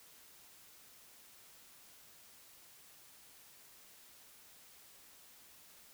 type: silence
effects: white hiss -60 dBFS RMS until 5.93 s